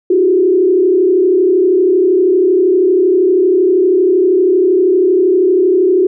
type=tone with frequency modulation; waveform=sine; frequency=369.6 Hz; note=F#4; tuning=2 cents flat; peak=-7 dBFS; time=0.1-6.07 s; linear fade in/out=5 ms; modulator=32.7 Hz; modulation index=0.94; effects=none